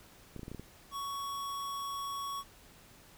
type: clicks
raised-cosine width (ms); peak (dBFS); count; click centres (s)
3; -30; 7; 0.363 / 0.394 / 0.432 / 0.481 / 0.516 / 0.547 / 0.596
type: tone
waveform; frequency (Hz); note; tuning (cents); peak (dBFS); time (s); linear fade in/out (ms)
square; 1116; C#6; +11; -37; 0.91-2.44; 50
effects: pink hiss -58 dBFS RMS until 3.17 s